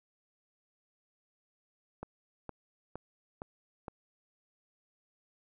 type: click train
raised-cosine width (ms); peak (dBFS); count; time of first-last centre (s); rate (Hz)
1; -26; 5; 2.03-3.882; 2.16
effects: none